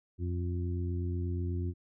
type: harmonic tone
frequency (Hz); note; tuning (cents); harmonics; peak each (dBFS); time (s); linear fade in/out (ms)
88.2; F2; +18; 1 / 2 / 3 / 4; -31 / -42 / -42 / -42; 0.18-1.74; 50
effects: none